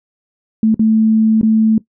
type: tone with dropouts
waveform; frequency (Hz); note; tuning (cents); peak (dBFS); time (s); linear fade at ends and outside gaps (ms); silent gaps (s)
sine; 220; A3; 0; -8; 0.63-1.78; 2; 0.744-0.794 / 1.413-1.43
effects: noise-tail reverb RT60 0.1 s tail -18 dB re dry